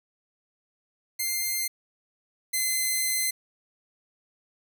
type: tone pair in turn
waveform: 5% pulse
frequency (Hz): 2099 / 2056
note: C7 / C7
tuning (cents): +5 / -31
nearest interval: unison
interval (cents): 36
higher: first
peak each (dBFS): -16 / -14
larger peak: second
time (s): 1.19-1.68 / 2.53-3.31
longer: second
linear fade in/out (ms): 10
effects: none